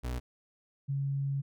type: tone pair in turn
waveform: 35% pulse / sine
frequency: 61.74 / 138.6 Hz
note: B1 / C#3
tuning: 0 / 0 cents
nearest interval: octave + major second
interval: 1400 cents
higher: second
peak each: -31 / -29 dBFS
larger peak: second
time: 0.03-0.2 / 0.88-1.42 s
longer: second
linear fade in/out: 20 ms
effects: none